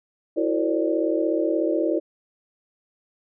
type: tone cluster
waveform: sine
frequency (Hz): 328.6 / 365.1 / 455.4 / 536 / 590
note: E4 / F#4 / A#4 / C5 / D5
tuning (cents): -5 / -23 / -40 / +42 / +8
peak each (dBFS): -23 / -28 / -28 / -28 / -27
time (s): 0.36-2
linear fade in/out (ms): 20
effects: none